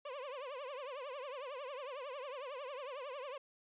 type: tone with vibrato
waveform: 30% pulse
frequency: 541 Hz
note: C#5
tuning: 42 cents flat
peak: -40 dBFS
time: 0.05-3.38 s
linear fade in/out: 5 ms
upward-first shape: triangle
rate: 11 Hz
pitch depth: 200 cents each way
effects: resampled to 8000 Hz